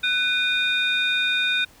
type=tone cluster; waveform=sine; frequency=1495 / 2453 / 3675 Hz; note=F#6 / D#7 / A#7; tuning=+17 / -25 / -25 cents; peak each=-23 dBFS; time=0.03-1.65 s; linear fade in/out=10 ms; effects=tanh soft clip ceiling -12 dBFS + pink hiss -52 dBFS RMS until 1.8 s